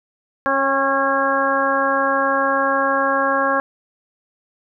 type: harmonic tone with a mistuned harmonic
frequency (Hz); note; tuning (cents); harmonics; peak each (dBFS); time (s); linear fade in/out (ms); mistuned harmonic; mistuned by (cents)
273.2; C#4; -25; 1 / 2 / 3 / 4 / 5 / 6; -26 / -21 / -25 / -20 / -25 / -22; 0.46-3.6; 0; 3; -20
effects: none